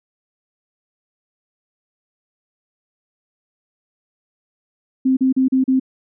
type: tone bursts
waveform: sine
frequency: 261.6 Hz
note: C4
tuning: in tune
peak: -12 dBFS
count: 5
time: 5.05-5.798 s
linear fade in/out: 10 ms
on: 120 ms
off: 37 ms
effects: none